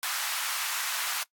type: high-pass noise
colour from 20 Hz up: pink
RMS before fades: -31 dBFS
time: 0.03-1.23 s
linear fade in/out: 0 ms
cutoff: 980 Hz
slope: 24 dB/octave
effects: noise-tail reverb RT60 0.1 s tail -22 dB re dry + AAC 64 kbps